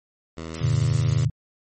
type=tone with vibrato; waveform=10% pulse; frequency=81 Hz; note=E2; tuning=30 cents flat; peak=-24 dBFS; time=0.37-1.25 s; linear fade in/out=5 ms; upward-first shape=triangle; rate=5 Hz; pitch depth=11 cents each way
type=noise; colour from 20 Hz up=blue; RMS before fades=-33 dBFS; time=0.54-1.25 s; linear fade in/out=2 ms
type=chord; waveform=sine; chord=Gb augmented; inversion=none; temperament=just; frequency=92.5 / 115.62 / 144.53 Hz; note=Gb2 / Bb2 / D3; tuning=0 / -14 / -27 cents; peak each=-27 / -21 / -22 dBFS; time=0.61-1.3 s; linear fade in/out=10 ms
effects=MP3 32 kbps